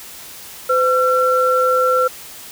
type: tone pair together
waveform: sine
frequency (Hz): 508.9 / 1355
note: C5 / E6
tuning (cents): -48 / +47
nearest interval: octave + perfect fourth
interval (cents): 1695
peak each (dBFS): -15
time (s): 0.69-2.08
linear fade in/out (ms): 10
effects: white hiss -36 dBFS RMS until 2.51 s